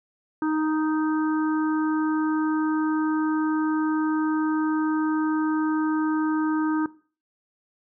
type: harmonic tone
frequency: 311.1 Hz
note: D#4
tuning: in tune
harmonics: 1 / 3 / 4 / 5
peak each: -22 / -32 / -34 / -36 dBFS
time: 0.42-6.86 s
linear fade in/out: 2 ms
effects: noise-tail reverb RT60 0.4 s tail -19 dB re dry